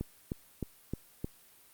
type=click train; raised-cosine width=3 ms; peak=-21 dBFS; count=5; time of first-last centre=0.01-1.245 s; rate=3.24 Hz; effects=white hiss -60 dBFS RMS until 1.73 s + Opus 32 kbps